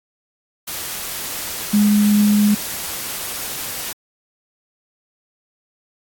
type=tone in noise; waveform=sine; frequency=207.7 Hz; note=G#3; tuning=in tune; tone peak=-11 dBFS; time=1.73-2.55 s; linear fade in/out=10 ms; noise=white; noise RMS=-27 dBFS; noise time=0.67-3.93 s; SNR=+13 dB; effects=AAC 64 kbps